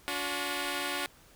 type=tone pair together; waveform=5% pulse; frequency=286.1 / 360.5 Hz; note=D4 / F#4; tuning=-45 / -45 cents; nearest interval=major third; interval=400 cents; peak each=-23 dBFS; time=0.08-1.06 s; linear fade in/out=0 ms; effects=pink hiss -58 dBFS RMS until 1.35 s